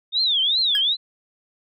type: tone with vibrato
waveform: sine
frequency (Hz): 3596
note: A7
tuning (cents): +37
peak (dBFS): -17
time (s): 0.12-0.97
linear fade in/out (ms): 50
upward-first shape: triangle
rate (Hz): 2.6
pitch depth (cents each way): 290
type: tone with exponential decay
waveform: square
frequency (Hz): 1667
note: G#6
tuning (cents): +6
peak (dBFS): -24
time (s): 0.75-0.83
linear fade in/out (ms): 1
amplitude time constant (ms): 17
effects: none